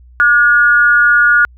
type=tone with amplitude modulation; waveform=sine; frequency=1438 Hz; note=F#6; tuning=50 cents flat; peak=-3 dBFS; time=0.2-1.45 s; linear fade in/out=0 ms; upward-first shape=sine; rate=256 Hz; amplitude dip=65%; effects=added 61 Hz sine -38 dBFS peak until 1.57 s